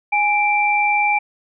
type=tone pair together; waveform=sine; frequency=829.8 / 2349 Hz; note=G#5 / D7; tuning=-2 / 0 cents; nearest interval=octave + tritone; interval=1802 cents; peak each=-17 dBFS; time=0.12-1.19 s; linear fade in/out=10 ms; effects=none